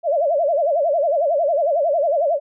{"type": "tone with vibrato", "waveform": "sine", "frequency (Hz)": 619, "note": "D#5", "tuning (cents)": -9, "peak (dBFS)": -15, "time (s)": [0.03, 2.4], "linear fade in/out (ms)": 50, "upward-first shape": "sine", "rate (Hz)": 11, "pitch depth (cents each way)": 200, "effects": []}